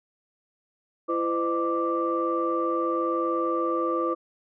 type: tone cluster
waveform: sine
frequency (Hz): 337.2 / 509 / 610 / 1174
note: E4 / C5 / D#5 / D6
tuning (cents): +39 / -48 / -34 / -1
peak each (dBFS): -27 / -28 / -35 / -27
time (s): 1.08-4.15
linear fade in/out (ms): 20
effects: tanh soft clip ceiling -13 dBFS